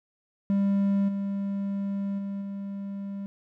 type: tone with level steps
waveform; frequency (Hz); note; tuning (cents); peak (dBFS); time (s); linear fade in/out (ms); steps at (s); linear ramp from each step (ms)
triangle; 198.4; G3; +21; -19 / -25 / -28 / -30; 0.5-3.26; 0; 1.08 / 2.18 / 2.41; 10
effects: none